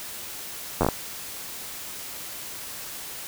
slowing click train, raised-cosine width 1 ms, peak -7 dBFS, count 6, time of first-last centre 0.81-0.887 s, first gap 10 ms, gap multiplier 1.22, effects white hiss -37 dBFS RMS until 3.27 s

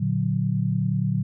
sine chord, Bb augmented, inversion none, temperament equal, 116.54 / 146.83 / 185 Hz, Bb2 / D3 / F#3, 0 / 0 / 0 cents, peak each -25 dBFS, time 0-1.23 s, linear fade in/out 10 ms, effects none

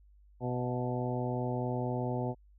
harmonic tone with a mistuned harmonic, 124.5 Hz, B2, 14 cents sharp, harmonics 1 / 2 / 3 / 4 / 5 / 6 / 7, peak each -34 / -37 / -39 / -40 / -41 / -42 / -42 dBFS, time 0.4-2.35 s, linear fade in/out 50 ms, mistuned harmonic 6, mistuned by -50 cents, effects added 50 Hz sine -57 dBFS peak until 2.58 s

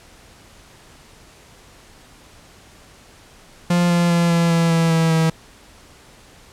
45% pulse tone with pitch steps, 174.61 / 172.7 / 170.82 / 168.95 / 167.11 / 165.29 / 163.48 / 161.7 Hz, F3 / F3 / F3 / E3 / E3 / E3 / E3 / E3, 0 / -19 / -38 / +43 / +24 / +5 / -14 / -33 cents, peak -14 dBFS, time 3.7-5.3 s, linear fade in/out 5 ms, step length 200 ms, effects pink hiss -47 dBFS RMS until 6.52 s + low-pass 10000 Hz 12 dB/octave

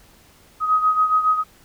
sine beating tone pair, 1258 / 1265.2 Hz, D#6 / D#6, +19 / +29 cents, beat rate 7.2 Hz, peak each -16 / -22 dBFS, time 0.6-1.44 s, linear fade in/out 50 ms, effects pink hiss -52 dBFS RMS until 1.64 s

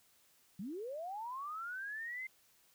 sine linear sweep, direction up, 170 to 2100 Hz, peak -40 dBFS, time 0.59-2.27 s, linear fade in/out 5 ms, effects white hiss -69 dBFS RMS until 2.74 s

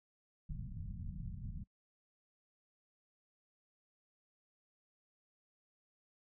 pink low-pass noise, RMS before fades -44 dBFS, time 0.49-1.64 s, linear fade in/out 10 ms, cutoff 200 Hz, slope 48 dB/octave, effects noise-tail reverb RT60 0.1 s tail -24 dB re dry

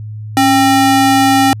square ring-modulated tone, 533 Hz, C5, 32 cents sharp, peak -5 dBFS, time 0.37-1.53 s, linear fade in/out 0 ms, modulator 259 Hz, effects added 107 Hz sine -23 dBFS peak until 1.6 s + resampled to 32000 Hz

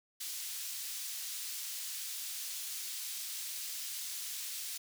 pink high-pass noise, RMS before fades -41 dBFS, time 0.2-4.78 s, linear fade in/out 10 ms, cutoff 4200 Hz, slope 12 dB/octave, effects none

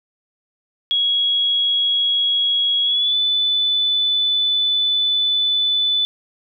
sine tone with pitch glide, 3322 to 3495 Hz, G#7 to A7, 0 to -12 cents, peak -15 dBFS, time 0.91-6.05 s, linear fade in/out 0 ms, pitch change +88 cents, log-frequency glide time 2.83-3.16 s, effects none

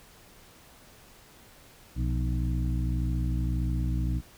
harmonic tone with a mistuned harmonic, 61.74 Hz, B1, in tune, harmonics 1 / 2 / 3 / 4 / 5, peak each -27 / -31 / -36 / -39 / -39 dBFS, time 1.95-4.22 s, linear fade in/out 50 ms, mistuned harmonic 3, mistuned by -81 cents, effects pink hiss -54 dBFS RMS until 4.37 s

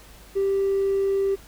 sine tone with hard clipping, 392 Hz, G4, in tune, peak -20 dBFS, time 0.35-1.36 s, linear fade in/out 20 ms, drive 1 dB, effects added 50 Hz sine -48 dBFS peak until 1.47 s + pink hiss -49 dBFS RMS until 1.47 s

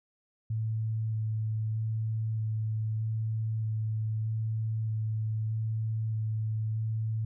sine tone with vibrato, 110 Hz, A2, in tune, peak -28 dBFS, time 0.5-7.25 s, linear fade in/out 5 ms, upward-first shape square, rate 0.8 Hz, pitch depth 9 cents each way, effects none

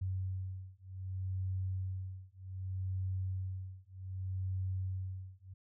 sine beating tone pair, 93.6 / 94.25 Hz, F#2 / F#2, +20 / +32 cents, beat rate 0.65 Hz, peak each -39 / -39 dBFS, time 0.01-5.54 s, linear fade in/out 10 ms, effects none

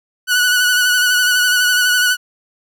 sawtooth tone with vibrato, 1478 Hz, F#6, 2 cents flat, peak -8 dBFS, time 0.27-2.17 s, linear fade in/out 50 ms, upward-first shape sine, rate 12 Hz, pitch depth 30 cents each way, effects none

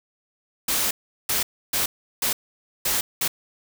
white noise bursts at uneven times, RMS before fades -23 dBFS, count 6, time 0.68-0.91 / 1.29-1.43 / 1.73-1.86 / 2.22-2.33 / 2.85-3.01 / 3.21-3.28 s, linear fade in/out 5 ms, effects none

